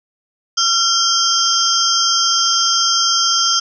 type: tone cluster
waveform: sine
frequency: 1363 / 3177 / 4978 / 5510 / 6210 Hz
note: F6 / G7 / D#8 / F8 / G8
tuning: -43 / +23 / 0 / -24 / -17 cents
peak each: -19 dBFS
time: 0.57-3.6 s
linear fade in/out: 10 ms
effects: none